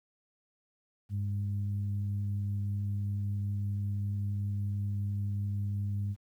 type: tone with frequency modulation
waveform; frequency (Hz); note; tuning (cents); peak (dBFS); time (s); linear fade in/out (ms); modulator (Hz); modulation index
sine; 100.4; G2; +42; -29; 1.09-6.16; 50; 103; 0.48
effects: high-pass 60 Hz 12 dB/octave + 11-bit